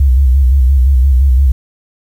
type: tone with vibrato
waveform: sine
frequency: 65.8 Hz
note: C2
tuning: 10 cents sharp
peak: -5 dBFS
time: 0-1.52 s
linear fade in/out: 5 ms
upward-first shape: square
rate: 5.8 Hz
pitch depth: 84 cents each way
effects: 7-bit